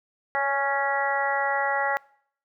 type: harmonic tone with a mistuned harmonic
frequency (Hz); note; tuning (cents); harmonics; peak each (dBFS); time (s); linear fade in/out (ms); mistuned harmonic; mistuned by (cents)
277.2; C#4; 0; 2 / 3 / 4 / 5 / 6 / 7; -30 / -26 / -33 / -31 / -32 / -29; 0.35-1.97; 0; 2; +15
effects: noise-tail reverb RT60 0.6 s tail -23 dB re dry